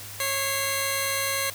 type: tone pair together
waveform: 10% pulse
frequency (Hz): 548.3 / 2070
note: C#5 / C7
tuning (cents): -19 / -19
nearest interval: octave + major seventh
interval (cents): 2300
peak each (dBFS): -19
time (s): 0.2-1.5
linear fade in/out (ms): 2
effects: added 101 Hz sine -45 dBFS peak until 1.54 s + white hiss -40 dBFS RMS until 1.54 s